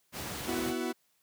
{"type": "noise", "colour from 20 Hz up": "pink", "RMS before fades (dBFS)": -38, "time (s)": [0.12, 0.74], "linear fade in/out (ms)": 50}
{"type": "chord", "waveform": "40% pulse", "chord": "B suspended fourth", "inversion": "none", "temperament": "equal with one note detuned", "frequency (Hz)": [246.9, 329.6, 373.2], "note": ["B3", "E4", "F#4"], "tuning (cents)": [0, 0, 15], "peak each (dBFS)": -35, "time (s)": [0.47, 0.93], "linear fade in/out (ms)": 20}
{"effects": ["white hiss -72 dBFS RMS until 1.22 s", "high-pass 80 Hz 12 dB/octave"]}